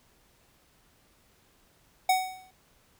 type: tone with exponential decay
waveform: square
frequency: 748 Hz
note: F#5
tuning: 19 cents sharp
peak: -19 dBFS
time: 2.09-2.51 s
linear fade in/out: 5 ms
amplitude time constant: 91 ms
effects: pink hiss -64 dBFS RMS until 2.99 s